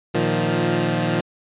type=chord; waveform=15% pulse; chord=Bb suspended fourth; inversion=none; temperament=equal with one note detuned; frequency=116.54 / 155.56 / 175.63 Hz; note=Bb2 / Eb3 / F3; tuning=0 / 0 / +10 cents; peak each=-18 / -16 / -16 dBFS; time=0.14-1.21 s; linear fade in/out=10 ms; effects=resampled to 8000 Hz